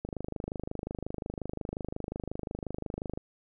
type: click train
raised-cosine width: 2 ms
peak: -21 dBFS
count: 81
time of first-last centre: 0.05-3.175 s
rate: 25.6 Hz
effects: none